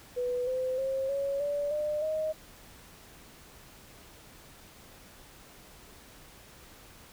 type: tone with pitch steps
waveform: sine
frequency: 493.9 / 513.7 / 534.3 / 555.7 / 577.9 / 601.1 / 625.2 Hz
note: B4 / C5 / C5 / C#5 / D5 / D5 / D#5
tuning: 0 / -32 / +36 / +4 / -28 / +40 / +8 cents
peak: -28 dBFS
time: 0.16-2.33 s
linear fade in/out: 20 ms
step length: 310 ms
effects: pink hiss -53 dBFS RMS until 7.12 s